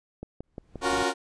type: click train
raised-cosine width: 2 ms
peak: -23 dBFS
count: 5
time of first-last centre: 0.23-0.933 s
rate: 5.69 Hz
type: noise with exponential growth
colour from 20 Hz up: brown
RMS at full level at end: -36 dBFS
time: 0.43-1.03 s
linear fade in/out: 5 ms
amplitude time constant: 130 ms
type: chord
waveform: 15% pulse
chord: Gb major seventh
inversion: second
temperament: equal with one note detuned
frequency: 277.2 / 354.7 / 370 / 466.2 Hz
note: Db4 / F4 / Gb4 / Bb4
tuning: 0 / +27 / 0 / 0 cents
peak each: -23 dBFS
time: 0.81-1.14 s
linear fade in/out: 50 ms
effects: resampled to 22050 Hz